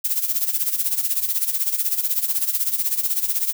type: noise with tremolo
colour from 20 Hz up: violet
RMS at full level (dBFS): -19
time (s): 0.04-3.53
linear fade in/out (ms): 10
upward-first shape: sine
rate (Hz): 16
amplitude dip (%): 75
effects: none